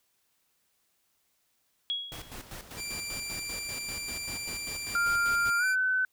sine tone with exponential decay, 3322 Hz, G#7, in tune, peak -26 dBFS, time 1.9-2.41 s, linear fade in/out 0 ms, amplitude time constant 110 ms
pink noise with tremolo, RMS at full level -42 dBFS, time 2.12-5.5 s, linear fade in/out 0 ms, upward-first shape square, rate 5.1 Hz, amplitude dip 65%
15% pulse tone, 2361 Hz, D7, 9 cents sharp, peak -28 dBFS, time 2.76-5.76 s, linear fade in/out 50 ms
sine tone with pitch glide, 1396.9 to 1514.6 Hz, F6 to F#6, 0 to +40 cents, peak -24 dBFS, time 4.95-6.05 s, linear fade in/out 2 ms, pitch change +140 cents, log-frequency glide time 5.58-5.65 s
effects white hiss -73 dBFS RMS until 6.12 s

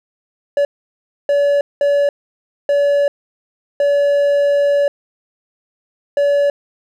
triangle tone bursts at uneven times, 571 Hz, D5, 49 cents flat, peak -9 dBFS, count 6, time 0.57-0.65 / 1.29-1.61 / 1.81-2.09 / 2.69-3.08 / 3.8-4.88 / 6.17-6.5 s, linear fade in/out 2 ms, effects none

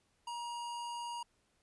square tone, 949 Hz, A#5, 31 cents sharp, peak -40 dBFS, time 0.27-1.23 s, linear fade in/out 5 ms, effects pink hiss -75 dBFS RMS until 1.62 s + resampled to 24000 Hz

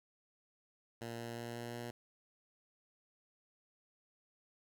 10% pulse tone with pitch steps, 116.54 / 117.22 / 117.89 / 118.58 / 119.26 Hz, A#2 / A#2 / A#2 / A#2 / A#2, 0 / +10 / +20 / +30 / +40 cents, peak -34 dBFS, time 1.01-1.91 s, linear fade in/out 5 ms, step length 180 ms, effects none

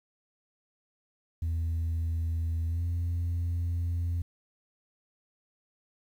sine tone with pitch glide, 82.41 to 85.76 Hz, E2 to F2, 0 to -31 cents, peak -25 dBFS, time 1.42-4.22 s, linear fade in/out 5 ms, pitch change +69 cents, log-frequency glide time 2.67-2.83 s, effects tanh soft clip ceiling -26 dBFS + 10-bit

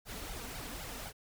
pink noise with flanger, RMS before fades -43 dBFS, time 0.05-1.13 s, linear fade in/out 50 ms, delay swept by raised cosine 1.3 to 4.4 ms, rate 3.9 Hz, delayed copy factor +0.8, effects none

